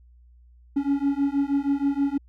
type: beating tone pair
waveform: triangle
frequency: 277.2 / 283.5 Hz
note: C#4 / C#4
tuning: 0 / +39 cents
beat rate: 6.3 Hz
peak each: -22 dBFS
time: 0.76-2.18 s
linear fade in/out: 10 ms
effects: added 60 Hz sine -50 dBFS peak until 2.28 s

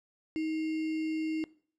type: tone with sample-and-hold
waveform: sine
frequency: 315.5 Hz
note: D#4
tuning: 24 cents sharp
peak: -29 dBFS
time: 0.36-1.44 s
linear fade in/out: 0 ms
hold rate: 2450 Hz
effects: noise-tail reverb RT60 0.5 s tail -20 dB re dry + low-pass 4000 Hz 12 dB/octave

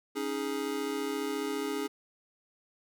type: chord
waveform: square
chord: C# suspended second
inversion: none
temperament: just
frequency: 277.2 / 311.8 / 415.8 Hz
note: C#4 / D#4 / G#4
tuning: 0 / +4 / +2 cents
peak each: -37 / -38 / -35 dBFS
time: 0.15-1.88 s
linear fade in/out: 20 ms
effects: none

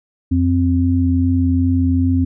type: tone pair together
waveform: sine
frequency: 88.06 / 261.6 Hz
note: F2 / C4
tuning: +15 / 0 cents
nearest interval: octave + perfect fifth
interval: 1885 cents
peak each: -15 dBFS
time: 0.31-2.25 s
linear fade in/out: 10 ms
effects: none

